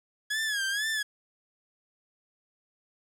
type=tone with vibrato; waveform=sawtooth; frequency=1670 Hz; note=G#6; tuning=9 cents sharp; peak=-24 dBFS; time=0.3-1.03 s; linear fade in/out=10 ms; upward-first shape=sine; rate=2.1 Hz; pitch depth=110 cents each way; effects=low-pass 11000 Hz 12 dB/octave + 10-bit